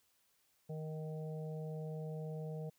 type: harmonic tone with a mistuned harmonic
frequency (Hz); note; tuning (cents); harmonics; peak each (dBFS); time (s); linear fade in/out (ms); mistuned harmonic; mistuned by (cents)
156.4; D#3; +9; 1 / 3 / 4 / 5; -41 / -47 / -52 / -58; 0.69-2.7; 10; 5; -21
effects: white hiss -75 dBFS RMS until 2.78 s